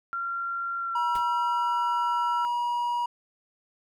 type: tone with pitch glide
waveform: sine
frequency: 1377 to 1350.2 Hz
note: F6 to E6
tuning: -25 to +41 cents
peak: -28 dBFS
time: 0.13-2.45 s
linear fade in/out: 0 ms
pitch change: -34 cents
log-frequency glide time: 0.79-1.01 s
type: tone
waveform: triangle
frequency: 960 Hz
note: B5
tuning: 49 cents flat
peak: -23 dBFS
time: 0.95-3.06 s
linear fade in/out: 5 ms
type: noise with exponential decay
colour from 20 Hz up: pink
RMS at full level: -38 dBFS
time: 1.15-1.28 s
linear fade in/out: 2 ms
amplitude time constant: 27 ms
effects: none